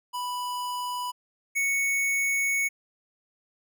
square tone pair in turn, 987.8 / 2218 Hz, B5 / C#7, 0 / 0 cents, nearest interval octave + major second, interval 1400 cents, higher second, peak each -30 / -24 dBFS, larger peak second, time 0.13-1.12 / 1.55-2.69 s, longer second, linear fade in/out 20 ms, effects none

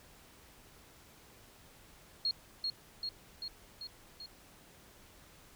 sine tone with echo, 4285 Hz, C8, 40 cents sharp, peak -29 dBFS, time 2.25-2.31 s, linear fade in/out 2 ms, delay 390 ms, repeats 5, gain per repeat -3 dB, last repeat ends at 4.26 s, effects pink hiss -59 dBFS RMS until 5.55 s

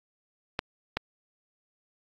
clicks, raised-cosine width 0.3 ms, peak -11 dBFS, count 2, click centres 0.591 / 0.97 s, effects AAC 64 kbps

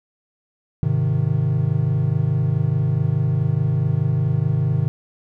triangle chord, Ab major, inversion none, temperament equal, 103.83 / 130.81 / 155.56 Hz, Ab2 / C3 / Eb3, 0 / 0 / 0 cents, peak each -21 / -18 / -19 dBFS, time 0.83-4.88 s, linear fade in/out 0 ms, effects none

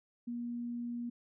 sine tone, 238.7 Hz, A#3, 41 cents sharp, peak -36 dBFS, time 0.27-1.1 s, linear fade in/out 10 ms, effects none

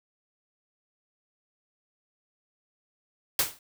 white noise with exponential decay, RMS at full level -20 dBFS, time 3.39-3.59 s, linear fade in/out 2 ms, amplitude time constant 42 ms, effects none

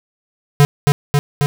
square tone with echo, 144.2 Hz, D3, 31 cents flat, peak -7 dBFS, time 0.6-0.65 s, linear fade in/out 0 ms, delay 270 ms, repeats 3, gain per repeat -2 dB, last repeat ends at 1.46 s, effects none

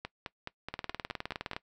two click trains, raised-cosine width 0.3 ms, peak -21 / -19 dBFS, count 8 / 17, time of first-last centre 0.05-1.533 / 0.74-1.565 s, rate 4.72 / 19.4 Hz, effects noise-tail reverb RT60 0.1 s tail -20 dB re dry

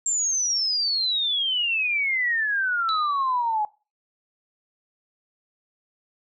sine exponential sweep, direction down, 7459 to 830.6 Hz, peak -21 dBFS, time 0.06-3.65 s, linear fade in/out 2 ms
sine tone with exponential decay, 3951 Hz, B7, in tune, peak -25 dBFS, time 2.89-3.54 s, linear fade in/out 0 ms, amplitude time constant 140 ms
effects noise-tail reverb RT60 0.3 s tail -20 dB re dry

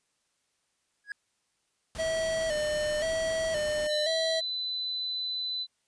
triangle tone with exponential growth, 1661.2 Hz, G#6, in tune, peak -28 dBFS, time 1.04-1.12 s, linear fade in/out 2 ms, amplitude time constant 17 ms
pink noise, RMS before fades -42 dBFS, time 1.95-3.87 s, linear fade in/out 0 ms
square tone with vibrato, 625 Hz, D#5, 8 cents sharp, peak -28 dBFS, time 1.98-4.41 s, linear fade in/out 20 ms, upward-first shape square, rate 0.96 Hz, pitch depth 60 cents each way
sine tone, 4007 Hz, B7, 24 cents sharp, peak -30 dBFS, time 3.88-5.67 s, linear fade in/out 50 ms
effects white hiss -75 dBFS RMS until 5.87 s + resampled to 22050 Hz

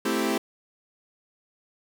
sawtooth chord, A minor seventh, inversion none, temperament equal, 220 / 261.6 / 329.6 / 392 Hz, A3 / C4 / E4 / G4, 0 / 0 / 0 / 0 cents, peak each -25 dBFS, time 0.05-0.38 s, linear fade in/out 5 ms, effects none

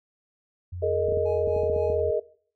sine tone with pitch glide, 89.1 to 84.78 Hz, F2 to E2, +35 to +49 cents, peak -32 dBFS, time 0.72-2.11 s, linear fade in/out 10 ms, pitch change -86 cents, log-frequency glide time 1.08-1.76 s
sine chord, Ab suspended second, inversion none, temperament equal with one note detuned, 422.6 / 466.2 / 622.3 Hz, Ab4 / Bb4 / Eb5, +30 / 0 / 0 cents, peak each -26 dBFS, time 0.82-2.2 s, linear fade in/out 10 ms
clicks, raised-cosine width 3 ms, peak -24 dBFS, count 9, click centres 1.086 / 1.123 / 1.173 / 1.475 / 1.564 / 1.635 / 1.699 / 1.763 / 1.901 s
triangle tone with tremolo, 836 Hz, G#5, 11 cents sharp, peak -33 dBFS, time 1.25-2.01 s, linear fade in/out 10 ms, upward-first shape triangle, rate 3.8 Hz, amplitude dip 95%
effects noise-tail reverb RT60 0.5 s tail -20 dB re dry

